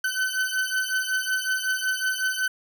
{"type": "beating tone pair", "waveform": "40% pulse", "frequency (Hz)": [1517, 1522.4], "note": ["F#6", "F#6"], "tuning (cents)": [43, 49], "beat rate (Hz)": 5.4, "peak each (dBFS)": -26, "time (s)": [0.04, 2.48], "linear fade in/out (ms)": 5, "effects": []}